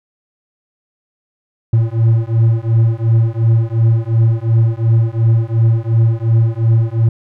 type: beating tone pair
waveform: triangle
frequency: 112.4 / 115.2 Hz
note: A2 / A#2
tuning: +37 / -20 cents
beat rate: 2.8 Hz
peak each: -11 dBFS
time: 1.73-7.09 s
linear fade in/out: 5 ms
effects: none